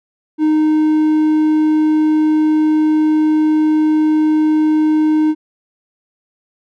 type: tone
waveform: triangle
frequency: 309 Hz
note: D#4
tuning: 12 cents flat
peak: -8 dBFS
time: 0.38-5.35 s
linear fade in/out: 50 ms
effects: none